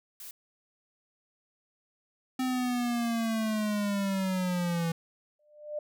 blue noise, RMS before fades -44 dBFS, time 0.2-0.31 s, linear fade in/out 2 ms
square linear sweep, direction down, 258.7 to 164.81 Hz, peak -28 dBFS, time 2.39-4.92 s, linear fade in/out 5 ms
sine tone with exponential growth, 598 Hz, D5, 31 cents sharp, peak -29 dBFS, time 5.39-5.79 s, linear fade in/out 5 ms, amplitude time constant 85 ms
effects none

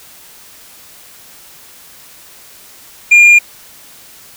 sine tone with tanh clipping, 2409 Hz, D7, 43 cents sharp, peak -3 dBFS, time 3.11-3.39 s, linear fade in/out 10 ms, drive 4 dB, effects white hiss -39 dBFS RMS until 4.36 s

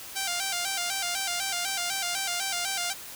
5% pulse tone with vibrato, 740 Hz, F#5, in tune, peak -16 dBFS, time 0.15-2.94 s, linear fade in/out 20 ms, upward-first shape square, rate 4 Hz, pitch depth 90 cents each way, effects white hiss -42 dBFS RMS until 3.15 s

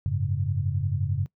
sine chord, F# suspended second, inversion none, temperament equal, 92.5 / 103.83 / 138.59 Hz, F#2 / G#2 / C#3, 0 / 0 / 0 cents, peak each -28 dBFS, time 0.06-1.26 s, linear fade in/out 0 ms, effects noise-tail reverb RT60 0.1 s tail -21 dB re dry

